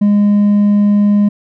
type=tone with hard clipping; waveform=sine; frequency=205.4 Hz; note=G#3; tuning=19 cents flat; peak=-8 dBFS; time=0.01-1.29 s; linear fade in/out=10 ms; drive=2 dB; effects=none